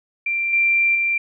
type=tone with level steps; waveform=sine; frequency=2363 Hz; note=D7; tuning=10 cents sharp; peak=-19 / -14 / -17 dBFS; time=0.26-1.18 s; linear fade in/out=5 ms; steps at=0.53 / 0.95 s; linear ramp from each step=2 ms; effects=none